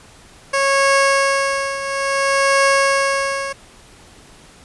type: tone with tremolo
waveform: 15% pulse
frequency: 549 Hz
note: C#5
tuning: 17 cents flat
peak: -5 dBFS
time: 0.53-3.53 s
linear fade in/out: 10 ms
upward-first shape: triangle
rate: 0.59 Hz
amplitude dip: 75%
effects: pink hiss -45 dBFS RMS until 4.64 s + resampled to 24000 Hz